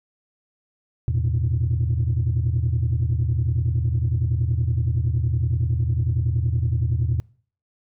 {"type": "chord", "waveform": "sine", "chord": "E suspended fourth", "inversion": "none", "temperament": "equal with one note detuned", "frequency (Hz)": [82.41, 112.7, 123.47], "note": ["E2", "A2", "B2"], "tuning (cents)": [0, 42, 0], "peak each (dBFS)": -22, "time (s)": [1.08, 7.2], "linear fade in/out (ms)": 0, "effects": ["noise-tail reverb RT60 0.5 s tail -26 dB re dry", "tanh soft clip ceiling -14 dBFS"]}